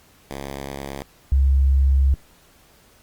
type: tone pair in turn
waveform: 5% pulse / sine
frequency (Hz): 69.1 / 67.68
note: C#2 / C#2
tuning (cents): -5 / -41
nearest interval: unison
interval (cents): 36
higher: first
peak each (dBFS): -19 / -13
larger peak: second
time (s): 0.31-1.02 / 1.32-2.14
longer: second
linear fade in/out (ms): 0
effects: pink hiss -54 dBFS RMS until 3.02 s + Opus 48 kbps